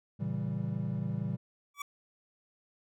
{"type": "chord", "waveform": "triangle", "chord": "A# diminished seventh", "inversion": "none", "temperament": "equal with one note detuned", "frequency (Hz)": [114.41, 138.59, 164.81, 196], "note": ["A#2", "C#3", "E3", "G3"], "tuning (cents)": [-32, 0, 0, 0], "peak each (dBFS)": -35, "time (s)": [0.19, 1.37], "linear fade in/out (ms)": 20}
{"type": "tone with exponential growth", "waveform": "25% pulse", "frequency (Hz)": 1146, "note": "D6", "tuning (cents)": -43, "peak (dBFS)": -29, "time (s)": [1.74, 1.82], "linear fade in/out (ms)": 5, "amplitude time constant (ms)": 16}
{"effects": []}